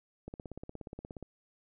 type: click train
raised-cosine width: 2 ms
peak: -29 dBFS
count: 17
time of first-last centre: 0.28-1.227 s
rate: 16.9 Hz
effects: none